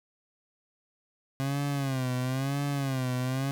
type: tone with vibrato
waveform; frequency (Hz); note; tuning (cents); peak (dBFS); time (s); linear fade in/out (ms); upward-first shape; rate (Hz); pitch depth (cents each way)
30% pulse; 134.1; C3; +43; -25; 1.4-3.51; 0; sine; 1; 110
effects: none